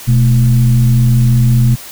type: tone with frequency modulation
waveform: sine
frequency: 123.47 Hz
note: B2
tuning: in tune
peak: -6 dBFS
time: 0.07-1.76 s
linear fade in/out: 20 ms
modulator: 94.6 Hz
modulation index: 0.58
effects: white hiss -31 dBFS RMS until 1.91 s